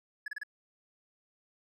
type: tone bursts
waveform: triangle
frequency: 1700 Hz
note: G#6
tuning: 40 cents sharp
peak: -33 dBFS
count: 4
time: 0.26-0.434 s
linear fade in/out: 5 ms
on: 21 ms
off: 30 ms
effects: none